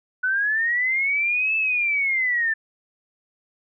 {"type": "linear two-way sweep", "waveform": "sine", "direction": "up then down", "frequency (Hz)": [1480, 2637, 1759], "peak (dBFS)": -19, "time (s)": [0.23, 2.54], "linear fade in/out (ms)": 10, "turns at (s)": 1.56, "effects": []}